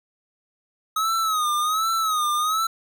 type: tone with vibrato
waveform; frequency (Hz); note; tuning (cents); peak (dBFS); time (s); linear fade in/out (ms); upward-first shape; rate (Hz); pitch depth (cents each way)
square; 1266; D#6; +30; -21; 0.96-2.67; 5; sine; 1.3; 95
effects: none